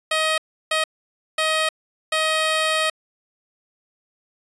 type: tone bursts at uneven times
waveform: 10% pulse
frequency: 630 Hz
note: D#5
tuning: 21 cents sharp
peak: -10 dBFS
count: 4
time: 0.11-0.38 / 0.71-0.84 / 1.38-1.69 / 2.12-2.9 s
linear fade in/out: 5 ms
effects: resampled to 22050 Hz